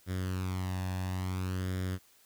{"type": "tone with flanger", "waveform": "sawtooth", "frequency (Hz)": 92.7, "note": "F#2", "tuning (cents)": 4, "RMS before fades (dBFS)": -34, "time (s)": [0.06, 1.99], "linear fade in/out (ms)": 50, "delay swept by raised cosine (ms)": [0.57, 1.15], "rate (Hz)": 0.58, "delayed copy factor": 0.65, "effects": ["white hiss -63 dBFS RMS until 2.25 s"]}